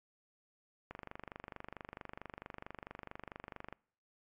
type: click train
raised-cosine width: 0.5 ms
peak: -29 dBFS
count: 70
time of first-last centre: 0.91-3.726 s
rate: 24.5 Hz
effects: noise-tail reverb RT60 0.6 s tail -26 dB re dry + MP3 64 kbps

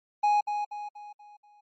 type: tone with echo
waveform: triangle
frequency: 830.6 Hz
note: G#5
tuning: in tune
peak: -18 dBFS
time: 0.23-0.41 s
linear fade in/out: 10 ms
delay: 240 ms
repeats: 5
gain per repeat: -7 dB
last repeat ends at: 1.61 s
effects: MP3 32 kbps

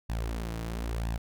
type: tone with flanger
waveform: sawtooth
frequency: 56.6 Hz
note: A1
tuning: 50 cents sharp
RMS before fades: -33 dBFS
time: 0.09-1.18 s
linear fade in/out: 10 ms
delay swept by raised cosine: 1.1 to 6.4 ms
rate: 1 Hz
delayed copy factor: +0.65
effects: none

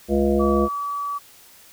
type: harmonic tone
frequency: 69.8 Hz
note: C#2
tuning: 13 cents sharp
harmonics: 1 / 3 / 5 / 7 / 9 / 10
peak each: -25 / -21 / -21 / -23 / -27 / -32 dBFS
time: 0.08-0.69 s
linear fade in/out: 50 ms
type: tone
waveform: sine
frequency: 1146 Hz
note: D6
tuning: 43 cents flat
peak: -24 dBFS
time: 0.39-1.19 s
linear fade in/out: 20 ms
effects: white hiss -49 dBFS RMS until 1.72 s

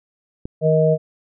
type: click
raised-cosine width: 3 ms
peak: -16 dBFS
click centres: 0.455 s
type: harmonic tone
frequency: 157.3 Hz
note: D#3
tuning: 19 cents sharp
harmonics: 1 / 3 / 4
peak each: -17 / -17 / -17 dBFS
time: 0.61-0.98 s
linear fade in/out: 50 ms
effects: none

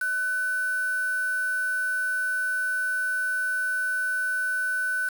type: tone with quantisation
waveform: sine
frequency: 1500 Hz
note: F#6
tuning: 23 cents sharp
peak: -24 dBFS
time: 0.01-5.09 s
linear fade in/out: 5 ms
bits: 6
effects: none

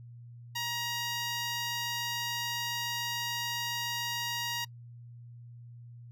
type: tone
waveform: 10% pulse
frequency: 947 Hz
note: A#5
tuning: 27 cents sharp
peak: -24 dBFS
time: 0.55-4.65 s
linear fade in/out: 10 ms
effects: noise-tail reverb RT60 0.1 s tail -26 dB re dry + added 119 Hz sine -46 dBFS peak until 6.11 s

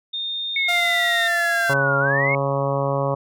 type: tone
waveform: sine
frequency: 3651 Hz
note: A#7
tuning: 37 cents flat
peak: -24 dBFS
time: 0.13-1.28 s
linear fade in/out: 10 ms
type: linear two-way sweep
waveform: sine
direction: down then up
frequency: 2217 to 1381 to 2217 Hz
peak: -19 dBFS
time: 0.56-2.35 s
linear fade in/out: 2 ms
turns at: 1.99 s
type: tone with pitch glide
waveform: sawtooth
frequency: 698.5 to 684.5 Hz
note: F5 to F5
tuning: 0 to -35 cents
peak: -19 dBFS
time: 0.68-1.74 s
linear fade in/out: 10 ms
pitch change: -35 cents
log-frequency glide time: 0.79-1.35 s
type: harmonic tone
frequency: 138.59 Hz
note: C#3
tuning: in tune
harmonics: 1 / 2 / 3 / 4 / 5 / 6 / 7 / 8 / 9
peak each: -24 / -32 / -29 / -23 / -31 / -33 / -30 / -29 / -39 dBFS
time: 1.69-3.15 s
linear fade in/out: 10 ms
effects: none

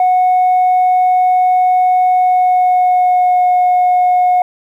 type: tone with pitch glide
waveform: sine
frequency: 734 to 725.2 Hz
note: F#5 to F#5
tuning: -14 to -35 cents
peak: -6 dBFS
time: 0-4.42 s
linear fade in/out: 2 ms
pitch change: -21 cents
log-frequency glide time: 2.14-3.46 s
effects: tanh soft clip ceiling -6 dBFS + 8-bit

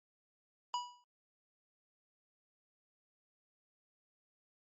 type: tone with exponential decay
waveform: square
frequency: 977 Hz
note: B5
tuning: 19 cents flat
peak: -32 dBFS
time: 0.74-1.04 s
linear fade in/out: 1 ms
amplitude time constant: 65 ms
effects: MP3 32 kbps

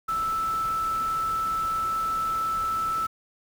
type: tone in noise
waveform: sine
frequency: 1318.5 Hz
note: E6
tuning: in tune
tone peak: -24 dBFS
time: 0.08-3.07 s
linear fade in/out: 10 ms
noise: pink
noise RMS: -41 dBFS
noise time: 0.08-3.07 s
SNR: +14 dB
effects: none

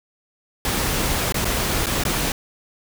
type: noise with dropouts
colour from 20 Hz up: pink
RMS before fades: -22 dBFS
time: 0.65-2.32 s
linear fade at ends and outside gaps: 2 ms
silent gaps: 1.323-1.343 / 1.446-1.452 / 1.86-1.867 / 2.037-2.051 s
effects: none

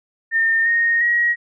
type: tone with pitch steps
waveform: sine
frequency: 1815 / 1856.4 / 1898.6 Hz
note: A#6 / A#6 / A#6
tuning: -47 / -8 / +31 cents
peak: -14 dBFS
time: 0.31-1.36 s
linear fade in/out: 50 ms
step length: 350 ms
effects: none

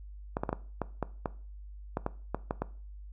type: clicks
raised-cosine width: 1 ms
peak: -16 dBFS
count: 12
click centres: 0.369 / 0.435 / 0.492 / 0.529 / 0.817 / 1.027 / 1.258 / 1.971 / 2.064 / 2.346 / 2.509 / 2.62 s
effects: noise-tail reverb RT60 0.4 s tail -18 dB re dry + added 50 Hz sine -43 dBFS peak until 3.12 s

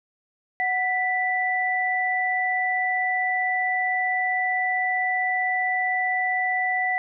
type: tone pair together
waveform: sine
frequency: 740 / 1975.5 Hz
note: F#5 / B6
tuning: 0 / 0 cents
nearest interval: octave + perfect fourth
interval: 1700 cents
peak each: -25 / -23 dBFS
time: 0.6-6.98 s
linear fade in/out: 0 ms
effects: none

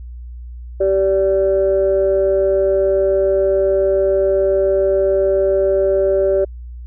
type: tone pair together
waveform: sine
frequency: 387.1 / 580 Hz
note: G4 / D5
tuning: -22 / -22 cents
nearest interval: perfect fifth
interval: 700 cents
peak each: -14 dBFS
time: 0.8-6.45 s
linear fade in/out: 10 ms
effects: tanh soft clip ceiling -6 dBFS + added 60 Hz sine -29 dBFS peak until 6.86 s

